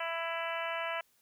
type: harmonic tone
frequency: 332 Hz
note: E4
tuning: 12 cents sharp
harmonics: 2 / 3 / 4 / 5 / 6 / 7 / 8 / 9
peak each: -38 / -40 / -41 / -42 / -43 / -43 / -44 / -45 dBFS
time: 0-1.01 s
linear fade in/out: 5 ms
effects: white hiss -70 dBFS RMS until 1.21 s